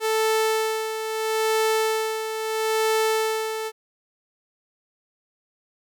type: tone with tremolo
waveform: sawtooth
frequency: 440 Hz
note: A4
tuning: in tune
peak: -15 dBFS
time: 0-3.72 s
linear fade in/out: 50 ms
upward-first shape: sine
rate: 0.76 Hz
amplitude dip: 60%
effects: none

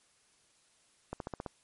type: accelerating click train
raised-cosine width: 1 ms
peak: -23 dBFS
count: 6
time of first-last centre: 1.13-1.462 s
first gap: 72 ms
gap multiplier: 0.96
effects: white hiss -68 dBFS RMS until 1.63 s + MP3 48 kbps

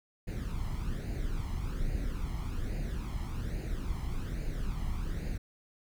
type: noise with flanger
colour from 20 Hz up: brown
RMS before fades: -34 dBFS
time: 0.27-5.38 s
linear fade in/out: 10 ms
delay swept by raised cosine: 0.44 to 0.98 ms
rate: 1.2 Hz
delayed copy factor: +0.65
effects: none

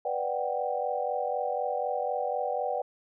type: chord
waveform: sine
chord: G major seventh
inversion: first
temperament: equal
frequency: 493.9 / 587.3 / 740 / 784 Hz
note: B4 / D5 / F#5 / G5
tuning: 0 / 0 / 0 / 0 cents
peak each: -33 dBFS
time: 0.05-2.82 s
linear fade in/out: 5 ms
effects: none

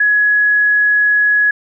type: tone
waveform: sine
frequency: 1681 Hz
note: G#6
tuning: 20 cents sharp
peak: -9 dBFS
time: 0-1.51 s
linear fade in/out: 5 ms
effects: none

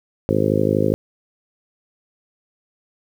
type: harmonic tone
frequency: 52.3 Hz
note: G#1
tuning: 13 cents sharp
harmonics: 2 / 3 / 4 / 5 / 6 / 7 / 8 / 9 / 10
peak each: -24 / -24 / -24 / -24 / -24 / -24 / -24 / -24 / -24 dBFS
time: 0.29-0.94 s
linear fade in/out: 0 ms
effects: 8-bit

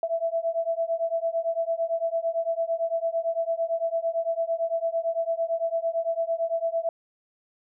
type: beating tone pair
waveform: sine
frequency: 659.3 / 668.2 Hz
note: E5 / E5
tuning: 0 / +23 cents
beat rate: 8.9 Hz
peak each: -27 dBFS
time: 0.03-6.89 s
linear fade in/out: 2 ms
effects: none

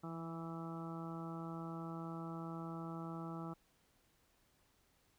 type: harmonic tone with a mistuned harmonic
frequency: 164.81 Hz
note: E3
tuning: in tune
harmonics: 1 / 2 / 3 / 4 / 5 / 6 / 7 / 8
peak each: -45 / -48 / -57 / -55 / -54 / -59 / -55 / -53 dBFS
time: 0.03-3.54 s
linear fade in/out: 10 ms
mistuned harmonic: 1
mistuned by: +21 cents
effects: pink hiss -74 dBFS RMS until 5.18 s

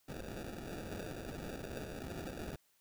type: noise with sample-and-hold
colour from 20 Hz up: white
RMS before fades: -44 dBFS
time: 0.08-2.56 s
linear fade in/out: 5 ms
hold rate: 1050 Hz
effects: white hiss -73 dBFS RMS until 2.8 s

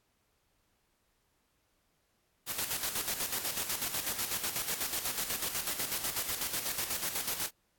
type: noise with tremolo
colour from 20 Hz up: white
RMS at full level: -33 dBFS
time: 2.46-7.51 s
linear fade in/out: 50 ms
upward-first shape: square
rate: 8.1 Hz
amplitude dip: 55%
effects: pink hiss -75 dBFS RMS until 7.78 s + AAC 64 kbps

